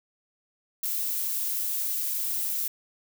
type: noise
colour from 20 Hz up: violet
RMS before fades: -29 dBFS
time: 0.83-2.68 s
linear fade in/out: 5 ms
effects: none